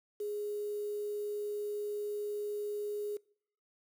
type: tone with quantisation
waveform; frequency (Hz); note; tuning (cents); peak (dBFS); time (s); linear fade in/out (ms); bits
sine; 415.3; G#4; 0; -34; 0.2-3.17; 5; 9
effects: noise-tail reverb RT60 0.6 s tail -24 dB re dry